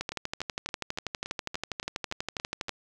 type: two click trains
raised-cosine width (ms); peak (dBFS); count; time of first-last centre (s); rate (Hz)
0.2; -14 / -19; 34 / 10; 0.01-2.693 / 0.12-2.684; 12.3 / 3.51
effects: none

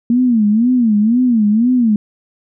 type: tone with vibrato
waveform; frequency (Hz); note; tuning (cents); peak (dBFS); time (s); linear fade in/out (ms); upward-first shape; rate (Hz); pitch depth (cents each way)
sine; 229.1; A#3; -30; -9; 0.1-1.96; 2; sine; 2; 180
effects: none

